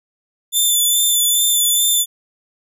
10% pulse tone with vibrato, 3520 Hz, A7, in tune, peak -6 dBFS, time 0.52-2.06 s, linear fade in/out 50 ms, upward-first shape sine, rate 2.4 Hz, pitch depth 25 cents each way, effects none

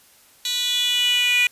10% pulse tone with high-pass filter sweep, 490 Hz, B4, 14 cents flat, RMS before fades -20 dBFS, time 0.45-1.47 s, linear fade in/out 2 ms, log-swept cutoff 4100 to 2400 Hz, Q 6.1, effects white hiss -53 dBFS RMS until 1.51 s + resampled to 32000 Hz

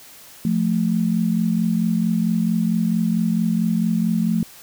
sine tone pair together, 175.52 / 220 Hz, F3 / A3, +9 / 0 cents, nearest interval major third, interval 391 cents, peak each -20 / -19 dBFS, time 0.45-4.43 s, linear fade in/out 2 ms, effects white hiss -44 dBFS RMS until 4.62 s

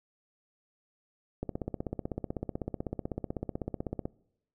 click train, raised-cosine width 2 ms, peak -20 dBFS, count 43, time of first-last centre 1.43-4.055 s, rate 16 Hz, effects noise-tail reverb RT60 0.8 s tail -23 dB re dry

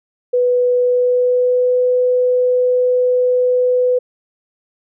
sine tone with pitch glide, 493.9 to 499.4 Hz, B4 to B4, 0 to +19 cents, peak -11 dBFS, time 0.33-3.99 s, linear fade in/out 10 ms, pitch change +19 cents, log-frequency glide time 0.78-1.79 s, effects none

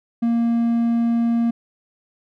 triangle tone, 233.1 Hz, A#3, in tune, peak -14 dBFS, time 0.22-1.51 s, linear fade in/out 10 ms, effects none

